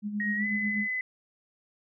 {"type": "tone with tremolo", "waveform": "sine", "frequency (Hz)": 207.7, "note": "G#3", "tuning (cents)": 0, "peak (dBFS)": -27, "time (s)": [0.02, 0.88], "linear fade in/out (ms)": 50, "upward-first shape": "sine", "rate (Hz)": 8.1, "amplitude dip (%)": 60}
{"type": "tone with pitch glide", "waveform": "sine", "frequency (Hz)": [1882, 2017], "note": ["A#6", "B6"], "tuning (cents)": [16, 36], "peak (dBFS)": -28, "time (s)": [0.2, 1.01], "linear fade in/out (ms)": 2, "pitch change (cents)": 120, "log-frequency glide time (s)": [0.36, 0.46]}
{"effects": []}